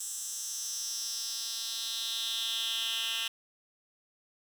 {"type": "tone with high-pass filter sweep", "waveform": "10% pulse", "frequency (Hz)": 227.3, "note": "A#3", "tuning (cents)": -43, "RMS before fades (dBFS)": -35, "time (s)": [0, 3.28], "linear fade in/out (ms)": 5, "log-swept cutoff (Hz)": [7400, 2700], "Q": 3.6, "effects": []}